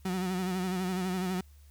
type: tone with vibrato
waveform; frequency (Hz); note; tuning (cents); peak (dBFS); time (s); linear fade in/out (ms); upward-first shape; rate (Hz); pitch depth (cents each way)
35% pulse; 184.3; F#3; -7; -28; 0.05-1.41; 5; sine; 12; 54
effects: added 72 Hz sine -52 dBFS peak until 1.7 s + white hiss -66 dBFS RMS until 1.7 s